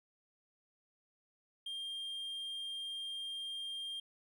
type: tone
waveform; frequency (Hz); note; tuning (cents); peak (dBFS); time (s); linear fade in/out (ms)
triangle; 3201; G7; +36; -38; 1.66-4; 5
effects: none